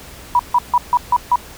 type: tone bursts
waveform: sine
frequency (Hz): 975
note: B5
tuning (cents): -23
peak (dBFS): -9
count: 6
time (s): 0.35-1.358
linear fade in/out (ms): 2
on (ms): 43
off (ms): 150
effects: added 63 Hz sine -43 dBFS peak until 1.57 s + pink hiss -38 dBFS RMS until 1.57 s

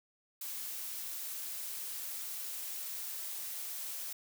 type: noise with high-pass filter sweep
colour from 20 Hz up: blue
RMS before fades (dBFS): -41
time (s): 0.41-4.13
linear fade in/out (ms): 5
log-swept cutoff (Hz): 240 to 510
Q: 1.4
effects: none

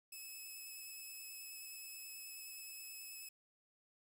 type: tone with vibrato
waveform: 5% pulse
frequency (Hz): 2587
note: E7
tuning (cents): -33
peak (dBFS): -40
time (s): 0.12-3.29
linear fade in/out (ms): 5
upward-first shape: sine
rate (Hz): 9.4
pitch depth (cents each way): 12
effects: 11-bit

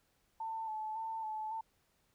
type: tone with vibrato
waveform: sine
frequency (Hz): 880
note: A5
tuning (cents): 0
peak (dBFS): -37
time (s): 0.4-1.61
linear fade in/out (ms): 5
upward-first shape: square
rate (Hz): 1.8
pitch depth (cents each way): 27
effects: pink hiss -75 dBFS RMS until 2.14 s

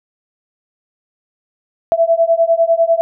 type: beating tone pair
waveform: sine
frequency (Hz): 660 / 670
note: E5 / E5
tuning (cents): +2 / +28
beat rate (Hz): 10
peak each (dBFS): -13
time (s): 1.92-3.01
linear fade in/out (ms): 0
effects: none

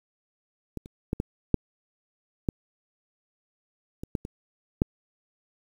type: clicks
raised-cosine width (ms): 3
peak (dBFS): -20 / -30 / -13 / -14 / -6 / -11 / -22 / -14 / -23 / -7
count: 10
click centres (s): 0.773 / 0.859 / 1.131 / 1.201 / 1.543 / 2.488 / 4.035 / 4.152 / 4.251 / 4.819
effects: 8-bit

